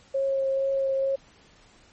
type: tone with vibrato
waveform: sine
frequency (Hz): 541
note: C#5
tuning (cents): -42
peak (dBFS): -22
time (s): 0.14-1.16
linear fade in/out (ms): 10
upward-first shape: triangle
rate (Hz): 2.2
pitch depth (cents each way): 14
effects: pink hiss -56 dBFS RMS until 1.92 s + MP3 32 kbps